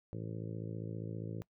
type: harmonic tone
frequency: 55 Hz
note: A1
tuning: in tune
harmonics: 2 / 3 / 4 / 5 / 6 / 7 / 8 / 9 / 10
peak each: -42 / -44 / -51 / -52 / -49 / -53 / -51 / -54 / -57 dBFS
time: 0.13-1.42 s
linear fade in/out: 0 ms
effects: noise-tail reverb RT60 0.1 s tail -21 dB re dry